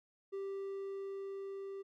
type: tone with level ramp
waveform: triangle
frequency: 392 Hz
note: G4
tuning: in tune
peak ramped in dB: -36 to -40 dBFS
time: 0.32-1.83 s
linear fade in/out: 20 ms
effects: none